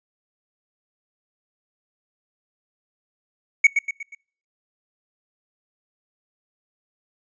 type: tone with echo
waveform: triangle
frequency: 2230 Hz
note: C#7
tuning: 10 cents sharp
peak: -7 dBFS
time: 3.64-3.67 s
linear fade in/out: 5 ms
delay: 120 ms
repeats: 4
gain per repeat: -7 dB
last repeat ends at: 4.15 s
effects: noise-tail reverb RT60 0.5 s tail -25 dB re dry + resampled to 16000 Hz